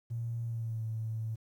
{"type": "tone with pitch glide", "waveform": "triangle", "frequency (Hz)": [116.54, 111.41], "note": ["A#2", "A2"], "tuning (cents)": [0, 22], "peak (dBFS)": -29, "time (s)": [0.1, 1.36], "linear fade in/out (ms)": 20, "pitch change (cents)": -78, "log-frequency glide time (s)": [0.44, 0.83], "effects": ["tanh soft clip ceiling -31 dBFS", "11-bit"]}